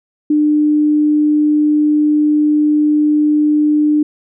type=tone; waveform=sine; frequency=300 Hz; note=D4; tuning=37 cents sharp; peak=-9 dBFS; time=0.3-4.03 s; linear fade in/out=5 ms; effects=none